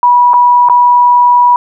sine tone with dropouts, 975 Hz, B5, 23 cents flat, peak -3 dBFS, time 0.03-1.56 s, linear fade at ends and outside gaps 1 ms, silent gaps 0.334-0.34 / 0.687-0.697 s, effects none

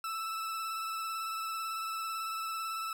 40% pulse tone with vibrato, 1318.5 Hz, E6, in tune, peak -34 dBFS, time 0.04-2.93 s, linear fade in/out 2 ms, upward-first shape sine, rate 18 Hz, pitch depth 22 cents each way, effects none

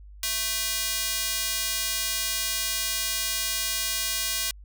square tone with high-pass filter, 220 Hz, A3, in tune, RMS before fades -28 dBFS, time 0.23-4.51 s, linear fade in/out 2 ms, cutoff 3600 Hz, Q 0.62, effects added 50 Hz sine -43 dBFS peak until 4.64 s

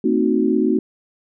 sine chord, A diminished seventh, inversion none, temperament equal with one note detuned, 225.5 / 261.6 / 311.1 / 370 Hz, A3 / C4 / Eb4 / Gb4, +43 / 0 / 0 / 0 cents, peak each -20 dBFS, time 0.04-0.79 s, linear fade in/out 5 ms, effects none

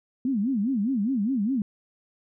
sine tone with vibrato, 233.1 Hz, A#3, in tune, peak -22 dBFS, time 0.25-1.62 s, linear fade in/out 2 ms, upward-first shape sine, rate 4.9 Hz, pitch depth 290 cents each way, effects none

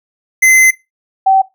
square / sine tone pair in turn, 2055 / 769.8 Hz, C7 / G5, -32 / -32 cents, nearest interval octave + perfect fourth, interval 1700 cents, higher first, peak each -5 dBFS, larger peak neither, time 0.42-0.71 / 1.26-1.42 s, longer first, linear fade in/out 10 ms, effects noise-tail reverb RT60 0.2 s tail -19 dB re dry

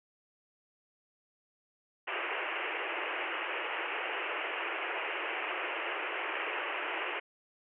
white band-pass noise, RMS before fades -36 dBFS, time 2.07-7.2 s, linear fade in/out 10 ms, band 320 to 2900 Hz, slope 96 dB/octave, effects none

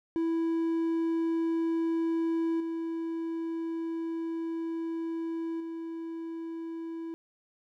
triangle tone with level steps, 329.6 Hz, E4, in tune, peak -24 / -29 / -33 dBFS, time 0.16-7.14 s, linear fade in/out 0 ms, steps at 2.6 / 5.6 s, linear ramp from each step 5 ms, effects none

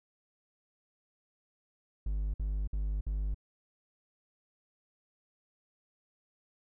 triangle tone bursts, 50.7 Hz, G#1, 41 cents flat, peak -28 dBFS, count 4, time 2.06-3.345 s, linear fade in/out 5 ms, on 280 ms, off 55 ms, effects none

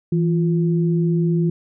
sine tone pair together, 165.23 / 350.1 Hz, E3 / F4, +4 / +4 cents, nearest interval octave + minor second, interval 1300 cents, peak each -16 / -23 dBFS, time 0.12-1.5 s, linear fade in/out 5 ms, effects none

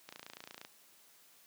click train, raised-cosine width 0.2 ms, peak -29 dBFS, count 17, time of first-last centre 0.09-0.649 s, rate 28.6 Hz, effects white hiss -63 dBFS RMS until 1.46 s + high-pass 150 Hz 12 dB/octave

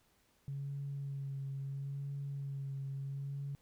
sine tone with vibrato, 138.59 Hz, C#3, in tune, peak -37 dBFS, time 0.48-3.55 s, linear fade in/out 0 ms, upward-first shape sine, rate 0.74 Hz, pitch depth 23 cents each way, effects tanh soft clip ceiling -33 dBFS + pink hiss -72 dBFS RMS until 3.61 s

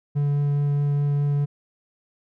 triangle tone with vibrato, 143.9 Hz, D3, 35 cents flat, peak -17 dBFS, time 0.15-1.46 s, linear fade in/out 20 ms, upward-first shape triangle, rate 4.8 Hz, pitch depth 8 cents each way, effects none

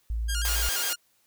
sine tone, 56 Hz, A1, 31 cents sharp, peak -26 dBFS, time 0.1-0.69 s, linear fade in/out 0 ms
10% pulse tone with vibrato, 1513 Hz, F#6, 38 cents sharp, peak -21 dBFS, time 0.28-0.96 s, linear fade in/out 20 ms, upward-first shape square, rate 7.3 Hz, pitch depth 110 cents each way
white high-pass noise, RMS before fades -30 dBFS, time 0.45-0.93 s, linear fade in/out 0 ms, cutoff 350 Hz, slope 24 dB/octave
effects white hiss -67 dBFS RMS until 1.26 s

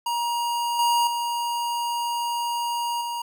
square tone with level steps, 947 Hz, A#5, 27 cents sharp, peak -24 / -19 / -25 / -28 dBFS, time 0.06-3.22 s, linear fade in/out 5 ms, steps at 0.79 / 1.07 / 3.01 s, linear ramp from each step 2 ms, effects none

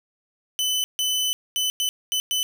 sawtooth tone bursts at uneven times, 3014 Hz, F#7, 31 cents sharp, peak -18 dBFS, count 6, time 0.59-0.84 / 0.99-1.33 / 1.56-1.7 / 1.8-1.89 / 2.12-2.2 / 2.31-2.43 s, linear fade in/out 0 ms, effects none

